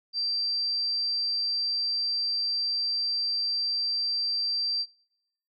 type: tone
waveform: sine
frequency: 4699 Hz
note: D8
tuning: in tune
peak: -25 dBFS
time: 0.13-4.86 s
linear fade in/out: 50 ms
effects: noise-tail reverb RT60 0.8 s tail -26 dB re dry + MP3 64 kbps